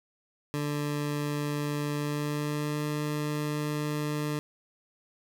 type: tone with pitch glide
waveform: 20% pulse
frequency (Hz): 146.83 to 149.4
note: D3 to D3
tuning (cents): 0 to +30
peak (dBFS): -24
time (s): 0.54-4.39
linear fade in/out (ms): 0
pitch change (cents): +30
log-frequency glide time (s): 1.94-2.86
effects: none